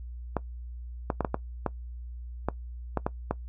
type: clicks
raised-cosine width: 1 ms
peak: -12 dBFS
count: 10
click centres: 0.367 / 1.102 / 1.207 / 1.248 / 1.344 / 1.663 / 2.486 / 2.973 / 3.065 / 3.31 s
effects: noise-tail reverb RT60 0.1 s tail -19 dB re dry + added 60 Hz sine -37 dBFS peak until 3.48 s